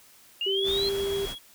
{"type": "exponential sweep", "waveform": "sine", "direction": "up", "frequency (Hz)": [2794, 4212], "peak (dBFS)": -26, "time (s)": [0.41, 0.89], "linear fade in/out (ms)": 2}
{"type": "tone with pitch glide", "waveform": "sine", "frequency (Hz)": [390, 395.9], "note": ["G4", "G4"], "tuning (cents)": [-9, 17], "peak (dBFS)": -26, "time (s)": [0.46, 1.26], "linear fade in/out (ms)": 10, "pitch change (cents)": 26, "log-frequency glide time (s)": [0.7, 0.76]}
{"type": "tone with tremolo", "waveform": "triangle", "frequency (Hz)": 3322, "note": "G#7", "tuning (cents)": 0, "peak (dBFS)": -33, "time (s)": [0.56, 1.39], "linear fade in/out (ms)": 20, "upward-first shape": "triangle", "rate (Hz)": 7.2, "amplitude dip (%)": 35}
{"type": "noise", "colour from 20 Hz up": "pink", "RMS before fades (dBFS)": -38, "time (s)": [0.63, 1.36], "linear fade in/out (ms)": 50}
{"effects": ["white hiss -55 dBFS RMS until 1.54 s"]}